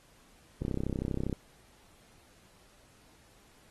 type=click train; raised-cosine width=3 ms; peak=-19 dBFS; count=24; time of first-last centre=0.62-1.328 s; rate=32.5 Hz; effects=pink hiss -62 dBFS RMS until 3.7 s + AAC 32 kbps